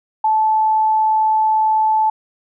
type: tone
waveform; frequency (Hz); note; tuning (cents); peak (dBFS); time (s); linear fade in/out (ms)
sine; 871; A5; -18; -12; 0.24-2.1; 5
effects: none